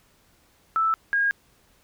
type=tone pair in turn; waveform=sine; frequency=1318.5 / 1628.8 Hz; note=E6 / G#6; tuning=0 / -34 cents; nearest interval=major third; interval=366 cents; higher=second; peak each=-19 dBFS; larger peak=neither; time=0.76-0.94 / 1.13-1.31 s; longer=neither; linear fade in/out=0 ms; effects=pink hiss -61 dBFS RMS until 1.83 s